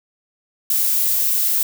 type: noise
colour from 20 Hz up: violet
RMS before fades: -18 dBFS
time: 0.7-1.63 s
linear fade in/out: 2 ms
effects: none